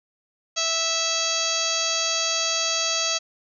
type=harmonic tone with a mistuned harmonic; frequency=656 Hz; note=E5; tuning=9 cents flat; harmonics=1 / 2 / 3 / 4 / 5 / 6 / 7 / 8 / 9 / 10; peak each=-32 / -32 / -37 / -31 / -30 / -31 / -28 / -35 / -32 / -28 dBFS; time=0.56-3.19 s; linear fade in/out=20 ms; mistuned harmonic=8; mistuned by=+38 cents; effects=none